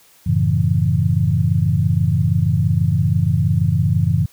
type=chord; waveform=sine; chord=F# minor seventh; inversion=none; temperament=equal; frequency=92.5 / 110 / 138.59 / 164.81 Hz; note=F#2 / A2 / C#3 / E3; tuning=0 / 0 / 0 / 0 cents; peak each=-19 dBFS; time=0.26-4.26 s; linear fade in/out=10 ms; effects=white hiss -51 dBFS RMS until 4.32 s